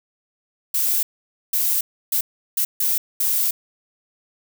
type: noise bursts at uneven times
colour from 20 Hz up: violet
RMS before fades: -20 dBFS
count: 6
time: 0.74-1.03 / 1.53-1.81 / 2.12-2.21 / 2.57-2.65 / 2.8-2.98 / 3.2-3.51 s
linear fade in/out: 5 ms
effects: none